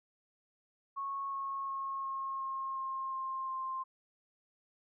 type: tone with pitch steps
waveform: sine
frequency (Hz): 1100 / 1093 / 1086.1 / 1079.2 / 1072.4 / 1065.6 / 1058.9 / 1052.1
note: C#6 / C#6 / C#6 / C#6 / C6 / C6 / C6 / C6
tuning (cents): -14 / -25 / -36 / -47 / +42 / +31 / +20 / +9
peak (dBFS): -35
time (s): 0.96-3.84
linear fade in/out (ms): 20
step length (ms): 360
effects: none